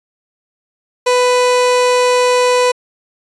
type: tone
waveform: 30% pulse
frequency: 496.8 Hz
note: B4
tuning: 10 cents sharp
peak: -7 dBFS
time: 1.06-2.72 s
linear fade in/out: 10 ms
effects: resampled to 22050 Hz